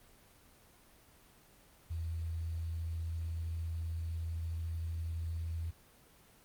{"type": "tone with quantisation", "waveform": "sine", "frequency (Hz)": 82.41, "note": "E2", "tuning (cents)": 0, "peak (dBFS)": -35, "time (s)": [1.9, 5.71], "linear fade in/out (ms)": 10, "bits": 10, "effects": ["pink hiss -62 dBFS RMS until 6.44 s", "Opus 24 kbps"]}